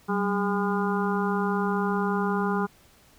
harmonic tone with a mistuned harmonic, 203.4 Hz, G#3, 36 cents flat, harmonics 1 / 2 / 4 / 5 / 6 / 7, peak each -26 / -29 / -32 / -33 / -34 / -34 dBFS, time 0.08-2.67 s, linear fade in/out 20 ms, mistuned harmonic 1, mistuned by -100 cents, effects pink hiss -57 dBFS RMS until 3.18 s

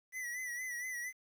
square tone with vibrato, 1971 Hz, B6, 4 cents flat, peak -39 dBFS, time 0.12-1.13 s, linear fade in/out 50 ms, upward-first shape sine, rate 4.3 Hz, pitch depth 63 cents each way, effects 11-bit

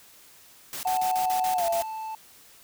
white noise bursts, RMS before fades -35 dBFS, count 8, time 0.73-1.824 s, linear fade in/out 0 ms, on 100 ms, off 42 ms
triangle tone, 880 Hz, A5, in tune, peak -30 dBFS, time 0.85-2.15 s, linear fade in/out 2 ms
sine tone with pitch glide, 741 to 679.5 Hz, F#5 to F5, +2 to -48 cents, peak -23 dBFS, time 0.85-1.82 s, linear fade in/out 10 ms, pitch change -150 cents, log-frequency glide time 1.55-1.65 s
effects white hiss -53 dBFS RMS until 2.63 s

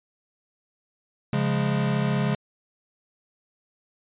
square chord, Db major, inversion none, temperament equal, 138.59 / 174.61 / 207.7 Hz, Db3 / F3 / Ab3, 0 / 0 / 0 cents, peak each -25 / -30 / -27 dBFS, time 1.33-2.35 s, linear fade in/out 2 ms, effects resampled to 8000 Hz

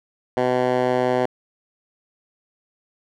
10% pulse tone with band-pass filter, 125.8 Hz, B2, 32 cents sharp, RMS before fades -20 dBFS, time 0.37-1.26 s, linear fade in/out 2 ms, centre 630 Hz, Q 0.8, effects none

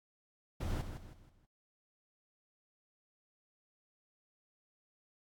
brown noise with echo, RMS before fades -36 dBFS, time 0.6-0.82 s, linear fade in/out 10 ms, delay 160 ms, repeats 4, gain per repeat -8 dB, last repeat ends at 1.46 s, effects AAC 64 kbps

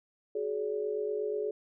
sine tone cluster, 374.9 / 423.2 / 571 Hz, F#4 / G#4 / D5, +23 / +33 / -49 cents, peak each -38 / -31 / -39 dBFS, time 0.35-1.51 s, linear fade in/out 5 ms, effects none

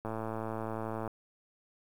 click train, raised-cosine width 1 ms, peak -23 dBFS, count 115, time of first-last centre 0.05-1.077 s, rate 111 Hz, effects 9-bit

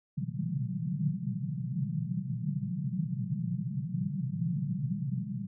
pink band-pass noise, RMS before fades -33 dBFS, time 0.17-5.47 s, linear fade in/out 10 ms, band 120 to 200 Hz, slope 96 dB/octave, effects none

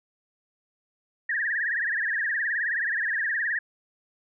sine tone with vibrato, 1760 Hz, A6, in tune, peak -24 dBFS, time 1.29-3.59 s, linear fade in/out 5 ms, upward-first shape triangle, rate 19 Hz, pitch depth 180 cents each way, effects none

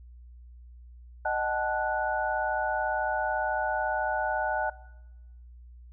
sine tone cluster, 618 / 752 / 870 / 1472 Hz, D#5 / F#5 / A5 / F#6, -12 / +28 / -20 / -9 cents, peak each -31 dBFS, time 1.25-4.7 s, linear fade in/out 5 ms, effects noise-tail reverb RT60 1.0 s tail -21 dB re dry + added 60 Hz sine -46 dBFS peak until 5.92 s

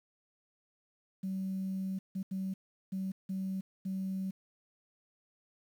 sine tone bursts at uneven times, 190.5 Hz, G3, 49 cents flat, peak -32 dBFS, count 6, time 1.23-1.99 / 2.15-2.23 / 2.31-2.54 / 2.92-3.12 / 3.29-3.61 / 3.85-4.31 s, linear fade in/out 10 ms, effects tanh soft clip ceiling -29 dBFS + 10-bit

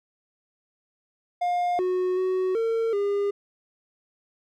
triangle tone with pitch steps, 709 / 366.6 / 372.3 / 454.2 / 404.1 Hz, F5 / F#4 / F#4 / A#4 / G#4, +26 / -16 / +11 / -45 / -47 cents, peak -20 dBFS, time 1.41-3.31 s, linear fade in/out 10 ms, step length 380 ms, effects none

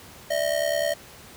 square ring-modulated tone, 623 Hz, D#5, 2 cents sharp, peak -20 dBFS, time 0.3-0.94 s, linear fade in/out 10 ms, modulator 35 Hz, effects pink hiss -46 dBFS RMS until 1.36 s + high-pass 60 Hz 12 dB/octave

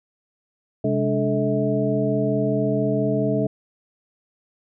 sine tone cluster, 130.7 / 205.1 / 289.6 / 434.9 / 640 Hz, C3 / G#3 / D4 / A4 / D#5, -1 / -21 / -24 / -20 / +49 cents, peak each -25 dBFS, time 0.84-3.47 s, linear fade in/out 5 ms, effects none

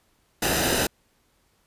pink noise with comb filter, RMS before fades -23 dBFS, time 0.42-0.87 s, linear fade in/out 5 ms, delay 0.9 ms, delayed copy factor -0.6, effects pink hiss -66 dBFS RMS until 1.66 s + resampled to 32000 Hz

